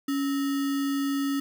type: tone with sample-and-hold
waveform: sine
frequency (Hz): 278.3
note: C#4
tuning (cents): +7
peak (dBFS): -24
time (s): 0.08-1.4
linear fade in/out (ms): 5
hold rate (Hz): 1575
effects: none